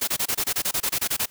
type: noise bursts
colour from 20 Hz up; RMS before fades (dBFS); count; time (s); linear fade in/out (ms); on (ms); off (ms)
white; -24; 14; 0.01-1.259; 10; 66; 25
effects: white hiss -53 dBFS RMS until 1.3 s